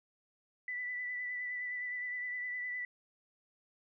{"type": "tone with vibrato", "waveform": "sine", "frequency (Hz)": 1981, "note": "B6", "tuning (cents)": 5, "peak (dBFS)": -36, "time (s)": [0.68, 2.85], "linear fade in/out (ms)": 2, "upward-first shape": "sine", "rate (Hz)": 9.7, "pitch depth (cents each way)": 21, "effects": []}